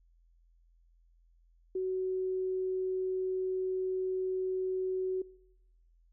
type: tone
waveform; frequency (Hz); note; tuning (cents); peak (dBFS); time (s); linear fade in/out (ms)
sine; 373.8; F#4; +18; -30; 1.75-5.22; 5
effects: noise-tail reverb RT60 0.9 s tail -22 dB re dry + added 42 Hz sine -62 dBFS peak until 6.12 s